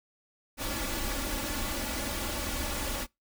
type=noise with comb filter; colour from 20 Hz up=pink; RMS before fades=-33 dBFS; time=0.57-3.07 s; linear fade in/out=50 ms; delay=3.5 ms; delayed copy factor=+0.75; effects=noise-tail reverb RT60 0.2 s tail -25 dB re dry